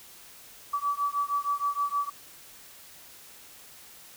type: beating tone pair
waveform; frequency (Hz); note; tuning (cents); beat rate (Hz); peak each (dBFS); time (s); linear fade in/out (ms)
sine; 1146 / 1152.4; D6 / D6; -43 / -33; 6.4; -29; 0.73-2.1; 10
effects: white hiss -50 dBFS RMS until 4.16 s